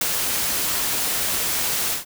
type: noise with ADSR envelope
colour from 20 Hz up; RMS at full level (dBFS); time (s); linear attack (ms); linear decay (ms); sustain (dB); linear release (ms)
white; -19; 0.01-2.05; 4; 12; -4; 130
effects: none